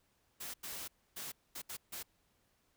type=noise bursts at uneven times; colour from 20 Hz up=white; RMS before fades=-44 dBFS; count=6; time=0.4-0.54 / 0.63-0.88 / 1.16-1.32 / 1.55-1.62 / 1.69-1.77 / 1.92-2.03 s; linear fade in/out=10 ms; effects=pink hiss -75 dBFS RMS until 2.76 s